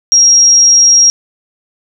sine tone, 5620 Hz, F8, 10 cents sharp, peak -3 dBFS, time 0.12-1.1 s, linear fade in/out 0 ms, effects none

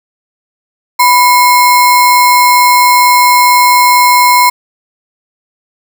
sine tone with sample-and-hold, 987.8 Hz, B5, in tune, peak -3 dBFS, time 0.99-4.5 s, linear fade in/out 10 ms, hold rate 3150 Hz, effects none

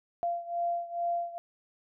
sine beating tone pair, 689 / 691.3 Hz, F5 / F5, -24 / -18 cents, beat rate 2.3 Hz, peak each -31 / -34 dBFS, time 0.23-1.38 s, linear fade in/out 0 ms, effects none

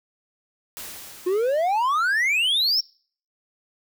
white noise with exponential decay, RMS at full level -35 dBFS, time 0.77-2.8 s, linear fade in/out 0 ms, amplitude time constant 440 ms
triangle exponential sweep, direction up, 349.2 to 5588 Hz, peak -17 dBFS, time 1.26-2.81 s, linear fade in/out 10 ms
effects noise-tail reverb RT60 0.5 s tail -26 dB re dry

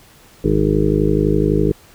harmonic tone, 51.91 Hz, G#1, in tune, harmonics 1 / 2 / 3 / 4 / 6 / 7 / 8 / 9, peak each -21 / -25 / -19 / -23 / -19 / -23 / -19 / -24 dBFS, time 0.44-1.72 s, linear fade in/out 5 ms, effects pink hiss -47 dBFS RMS until 1.94 s

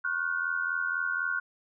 sine tone cluster, 1092 / 1432 / 1516 Hz, C#6 / F6 / F#6, -26 / +43 / +42 cents, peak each -39 / -30 / -31 dBFS, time 0.04-1.4 s, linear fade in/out 10 ms, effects none

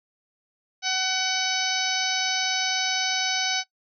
harmonic tone with a mistuned harmonic, 752 Hz, F#5, 28 cents sharp, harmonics 1 / 2 / 3 / 4 / 5 / 6 / 7 / 8, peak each -31 / -31 / -31 / -31 / -31 / -31 / -31 / -31 dBFS, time 0.82-3.64 s, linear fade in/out 50 ms, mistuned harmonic 5, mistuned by +30 cents, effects noise-tail reverb RT60 0.1 s tail -20 dB re dry

